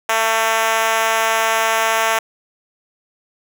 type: tone with high-pass filter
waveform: 5% pulse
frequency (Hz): 223.7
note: A3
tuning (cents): +29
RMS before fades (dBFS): -17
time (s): 0.09-2.19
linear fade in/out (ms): 5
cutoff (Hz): 680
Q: 1.6
effects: none